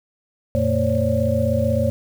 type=tone cluster; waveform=sine; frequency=89.3 / 116.2 / 227.1 / 536 / 572 Hz; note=F2 / A#2 / A#3 / C5 / D5; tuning=+39 / -5 / -45 / +42 / -46 cents; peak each=-23 dBFS; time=0.55-1.9 s; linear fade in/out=0 ms; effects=7-bit